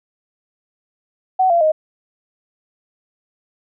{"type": "tone with pitch steps", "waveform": "sine", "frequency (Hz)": [750, 683.8, 623.4], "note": ["F#5", "F5", "D#5"], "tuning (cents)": [23, -37, 3], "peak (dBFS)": -11, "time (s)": [1.39, 1.72], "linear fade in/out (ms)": 10, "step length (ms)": 110, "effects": []}